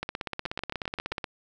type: two click trains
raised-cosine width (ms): 0.3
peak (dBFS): -15 / -17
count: 21 / 6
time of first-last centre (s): 0.03-1.242 / 0.46-1.119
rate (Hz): 16.5 / 7.59
effects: none